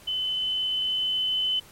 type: tone with level ramp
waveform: sine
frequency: 3031 Hz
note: F#7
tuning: 41 cents sharp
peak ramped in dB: -25 to -22 dBFS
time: 0.07-1.6 s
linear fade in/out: 10 ms
effects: pink hiss -51 dBFS RMS until 1.71 s + MP3 64 kbps